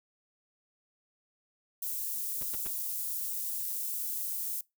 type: high-pass noise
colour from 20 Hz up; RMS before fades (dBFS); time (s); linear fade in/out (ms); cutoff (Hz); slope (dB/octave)
white; -35; 1.82-4.61; 5; 11000; 12
type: noise bursts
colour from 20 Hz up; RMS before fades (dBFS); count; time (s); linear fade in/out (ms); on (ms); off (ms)
pink; -44; 3; 2.41-2.676; 5; 22; 100
effects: noise-tail reverb RT60 0.2 s tail -23 dB re dry